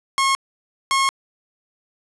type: tone pair in turn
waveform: sawtooth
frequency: 1084 / 1084 Hz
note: C#6 / C#6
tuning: -39 / -39 cents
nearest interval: unison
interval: 0 cents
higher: neither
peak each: -12 dBFS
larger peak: neither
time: 0.18-0.35 / 0.91-1.09 s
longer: second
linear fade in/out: 0 ms
effects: resampled to 24000 Hz + 8-bit